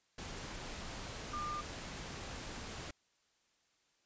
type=tone in noise; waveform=sine; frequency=1200 Hz; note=D6; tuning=37 cents sharp; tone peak=-38 dBFS; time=1.33-1.61 s; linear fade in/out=5 ms; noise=pink; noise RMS=-45 dBFS; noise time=0.18-2.91 s; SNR=+4 dB; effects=white hiss -75 dBFS RMS until 4.05 s + resampled to 16000 Hz